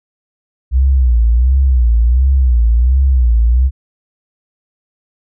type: tone with vibrato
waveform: sine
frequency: 61.74 Hz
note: B1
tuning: in tune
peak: -7 dBFS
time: 0.71-3.71 s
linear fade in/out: 50 ms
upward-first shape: sine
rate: 1.4 Hz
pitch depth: 150 cents each way
effects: none